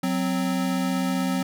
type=tone pair together; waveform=square; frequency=185 / 260.7 Hz; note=F#3 / C4; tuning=0 / -6 cents; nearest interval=tritone; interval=594 cents; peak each=-26 dBFS; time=0.03-1.43 s; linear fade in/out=5 ms; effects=none